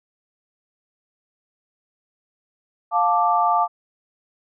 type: chord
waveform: sine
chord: D minor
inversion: first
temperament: just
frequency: 704.8 / 881 / 1174.7 Hz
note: F5 / A5 / D6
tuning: +16 / +2 / 0 cents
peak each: -20 dBFS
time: 2.91-3.68 s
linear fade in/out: 50 ms
effects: none